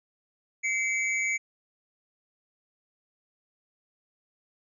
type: tone cluster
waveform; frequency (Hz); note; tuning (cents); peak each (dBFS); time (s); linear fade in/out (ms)
sine; 2084 / 2290 / 6710; C7 / D7 / G#8; -7 / -44 / +17; -29 / -28 / -35; 0.63-1.38; 20
effects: none